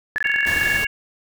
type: tone bursts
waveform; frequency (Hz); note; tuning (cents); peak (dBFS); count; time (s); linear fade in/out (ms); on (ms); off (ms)
sine; 1719; A6; -41; -18; 14; 0.16-0.767; 0; 22; 23
type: click train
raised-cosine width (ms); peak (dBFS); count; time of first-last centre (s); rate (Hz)
1; -23; 7; 0.16-0.761; 9.98
type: harmonic tone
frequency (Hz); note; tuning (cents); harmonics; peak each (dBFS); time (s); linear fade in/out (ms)
554.4; C#5; 0; 3 / 4 / 5; -23 / -24 / -25; 0.24-0.87; 5
type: noise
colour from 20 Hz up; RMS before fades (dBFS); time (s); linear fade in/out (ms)
pink; -29; 0.46-0.85; 10
effects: none